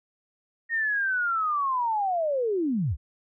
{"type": "linear sweep", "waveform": "sine", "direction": "down", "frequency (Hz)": [1864.7, 53.1], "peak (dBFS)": -23, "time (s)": [0.69, 2.97], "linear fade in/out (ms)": 50, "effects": []}